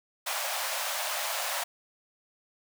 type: high-pass noise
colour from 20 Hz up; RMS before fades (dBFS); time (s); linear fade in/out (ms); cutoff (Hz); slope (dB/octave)
pink; -32; 0.26-1.64; 10; 550; 96
effects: none